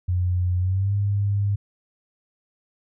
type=tone with pitch glide; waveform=sine; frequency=90 to 101.02 Hz; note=F#2 to G#2; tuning=-47 to -47 cents; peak=-19 dBFS; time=0.08-1.56 s; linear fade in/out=10 ms; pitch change=+200 cents; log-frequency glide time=0.58-0.94 s; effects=none